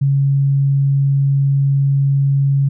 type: tone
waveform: sine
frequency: 138.59 Hz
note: C#3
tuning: in tune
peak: -11 dBFS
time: 0.01-2.69 s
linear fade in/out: 10 ms
effects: none